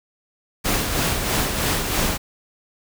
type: noise with tremolo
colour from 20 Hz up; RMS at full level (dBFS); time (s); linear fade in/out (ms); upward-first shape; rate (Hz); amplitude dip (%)
pink; -20; 0.64-2.18; 20; sine; 3.1; 45
effects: none